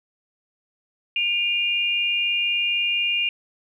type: tone pair together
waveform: sine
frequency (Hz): 2431 / 2807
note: D#7 / F7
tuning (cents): -41 / +8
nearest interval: major second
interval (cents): 249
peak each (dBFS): -23 / -22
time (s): 1.16-3.29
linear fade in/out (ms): 2
effects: none